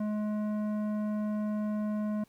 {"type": "tone with tanh clipping", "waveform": "triangle", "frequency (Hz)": 211.3, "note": "G#3", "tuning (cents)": 30, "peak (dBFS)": -31, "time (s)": [0, 2.24], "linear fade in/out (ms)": 5, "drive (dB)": 16, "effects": ["pink hiss -66 dBFS RMS until 2.28 s"]}